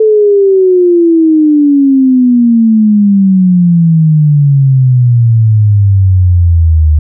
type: exponential sweep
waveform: sine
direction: down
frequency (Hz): 440 to 75.1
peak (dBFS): -3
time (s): 0-6.99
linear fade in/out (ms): 5
effects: none